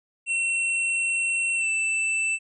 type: tone with pitch glide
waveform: square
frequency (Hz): 2715 to 2653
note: F7 to E7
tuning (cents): -50 to +10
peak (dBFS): -23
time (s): 0.26-2.39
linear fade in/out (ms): 50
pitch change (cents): -40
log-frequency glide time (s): 1.56-1.68
effects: resampled to 22050 Hz